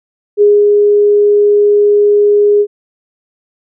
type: tone with ADSR envelope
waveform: sine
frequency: 412.6 Hz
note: G#4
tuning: 11 cents flat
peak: -3 dBFS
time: 0.37-2.67 s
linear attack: 44 ms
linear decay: 230 ms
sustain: -2 dB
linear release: 63 ms
effects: none